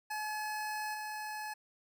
25% pulse tone with level steps, 853 Hz, G#5, 46 cents sharp, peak -32 / -35 dBFS, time 0.1-1.54 s, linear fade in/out 10 ms, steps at 0.94 s, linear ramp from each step 2 ms, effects none

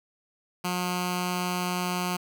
10% pulse tone with notch filter, 179.6 Hz, F3, 49 cents sharp, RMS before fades -29 dBFS, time 0.64-2.17 s, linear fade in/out 10 ms, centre 480 Hz, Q 0.97, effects 9-bit

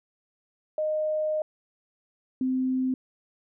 sine tone pair in turn, 617 / 258.6 Hz, D#5 / C4, -15 / -20 cents, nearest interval octave + minor third, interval 1505 cents, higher first, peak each -24 / -23 dBFS, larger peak second, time 0.78-1.42 / 2.41-2.94 s, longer first, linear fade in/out 2 ms, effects none

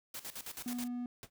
white noise with tremolo, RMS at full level -43 dBFS, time 0.14-0.88 s, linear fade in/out 5 ms, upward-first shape square, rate 9.3 Hz, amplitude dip 80%
triangle tone, 244.3 Hz, B3, 19 cents flat, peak -34 dBFS, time 0.66-1.06 s, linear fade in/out 2 ms
pink noise with exponential decay, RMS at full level -42 dBFS, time 1.23-1.3 s, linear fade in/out 1 ms, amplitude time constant 15 ms
effects none

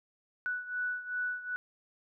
sine beating tone pair, 1480 / 1482.6 Hz, F#6 / F#6, 0 / +3 cents, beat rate 2.6 Hz, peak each -34 / -38 dBFS, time 0.46-1.56 s, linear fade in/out 0 ms, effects none

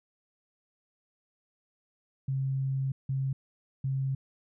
sine tone bursts at uneven times, 134.4 Hz, C3, 47 cents sharp, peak -27 dBFS, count 3, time 2.28-2.92 / 3.09-3.33 / 3.84-4.15 s, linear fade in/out 5 ms, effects none

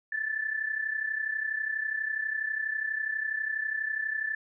sine tone pair together, 1727.8 / 1760 Hz, A6 / A6, -32 / 0 cents, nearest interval unison, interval 32 cents, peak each -34 / -30 dBFS, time 0.12-4.35 s, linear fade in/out 5 ms, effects none

